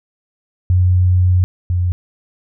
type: tone pair in turn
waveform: sine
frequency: 90.8 / 89.14 Hz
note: F#2 / F2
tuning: -32 / +36 cents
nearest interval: unison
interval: 32 cents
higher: first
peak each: -9 / -13 dBFS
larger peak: first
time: 0.7-1.44 / 1.7-1.92 s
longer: first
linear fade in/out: 0 ms
effects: none